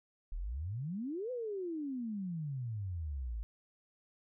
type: exponential two-way sweep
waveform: sine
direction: up then down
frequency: 35.08 to 515 to 51.8 Hz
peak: -36 dBFS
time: 0.32-3.43 s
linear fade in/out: 0 ms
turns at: 1.31 s
effects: none